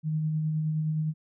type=tone with tremolo; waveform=sine; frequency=155.56 Hz; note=D#3; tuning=in tune; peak=-24 dBFS; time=0.03-1.14 s; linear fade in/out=50 ms; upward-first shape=sine; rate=9.6 Hz; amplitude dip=25%; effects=none